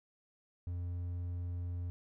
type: tone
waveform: triangle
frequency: 87.9 Hz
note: F2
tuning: 12 cents sharp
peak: -34 dBFS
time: 0.67-1.9 s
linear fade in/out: 0 ms
effects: none